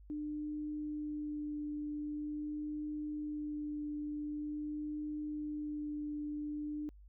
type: tone with vibrato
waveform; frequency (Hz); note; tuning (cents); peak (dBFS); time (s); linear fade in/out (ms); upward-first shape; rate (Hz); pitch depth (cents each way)
sine; 298.9; D4; +31; -37; 0.1-6.89; 0; sine; 0.45; 11
effects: added 50 Hz sine -54 dBFS peak until 7.08 s